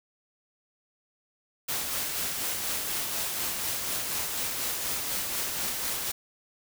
white noise with tremolo, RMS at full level -30 dBFS, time 1.68-6.12 s, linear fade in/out 10 ms, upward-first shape sine, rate 4.1 Hz, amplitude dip 30%, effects none

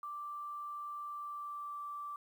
sine tone with pitch glide, 1174.7 to 1167.3 Hz, D6 to D6, 0 to -11 cents, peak -40 dBFS, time 0.03-2.16 s, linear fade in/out 2 ms, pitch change -11 cents, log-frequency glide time 1.06-1.81 s, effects 11-bit

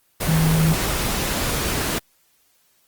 sine tone in noise, 160 Hz, D#3, 49 cents sharp, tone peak -15 dBFS, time 0.28-0.74 s, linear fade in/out 10 ms, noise pink, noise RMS -23 dBFS, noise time 0.2-1.99 s, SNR +5 dB, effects white hiss -62 dBFS RMS until 2.87 s + Opus 24 kbps

